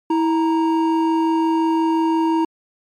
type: tone pair together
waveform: triangle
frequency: 325.9 / 932 Hz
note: E4 / A#5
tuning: -20 / -1 cents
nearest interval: octave + tritone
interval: 1819 cents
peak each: -14 / -19 dBFS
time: 0.1-2.45 s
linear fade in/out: 5 ms
effects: MP3 96 kbps